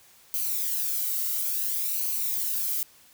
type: noise with flanger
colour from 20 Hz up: violet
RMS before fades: -28 dBFS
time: 0.34-2.83 s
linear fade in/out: 0 ms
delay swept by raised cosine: 0.56 to 1.2 ms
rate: 0.58 Hz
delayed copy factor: -0.55
effects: white hiss -56 dBFS RMS until 3.13 s